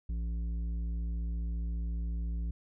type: tone with tanh clipping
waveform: triangle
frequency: 57.2 Hz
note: A#1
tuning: 32 cents flat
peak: -33 dBFS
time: 0.09-2.51 s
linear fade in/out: 5 ms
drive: 13 dB
effects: none